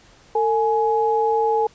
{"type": "tone pair together", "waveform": "sine", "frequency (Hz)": [450.3, 840], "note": ["A4", "G#5"], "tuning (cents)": [40, 19], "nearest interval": "major seventh", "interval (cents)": 1079, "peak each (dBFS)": -19, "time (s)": [0.35, 1.67], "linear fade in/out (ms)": 5, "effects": ["pink hiss -51 dBFS RMS until 1.74 s", "resampled to 16000 Hz"]}